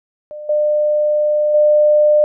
sine tone with level steps, 600 Hz, D5, 37 cents sharp, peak -27 / -12 / -8 dBFS, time 0.31-2.24 s, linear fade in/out 0 ms, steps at 0.49 / 1.54 s, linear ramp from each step 5 ms, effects none

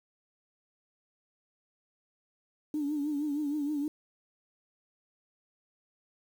sine tone with vibrato, 293.7 Hz, D4, in tune, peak -28 dBFS, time 2.74-3.88 s, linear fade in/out 2 ms, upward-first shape triangle, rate 6.4 Hz, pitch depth 88 cents each way, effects tanh soft clip ceiling -24 dBFS + 9-bit

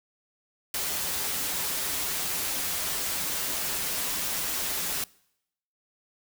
white noise with comb filter, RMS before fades -30 dBFS, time 0.74-5.04 s, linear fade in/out 2 ms, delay 8.7 ms, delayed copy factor -0.55, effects noise-tail reverb RT60 0.8 s tail -24 dB re dry

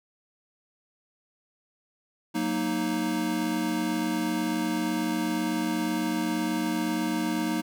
square chord, D# minor, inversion first, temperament equal, 185 / 233.1 / 311.1 Hz, F#3 / A#3 / D#4, 0 / 0 / 0 cents, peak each -34 / -31 / -29 dBFS, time 2.34-7.62 s, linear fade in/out 20 ms, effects none

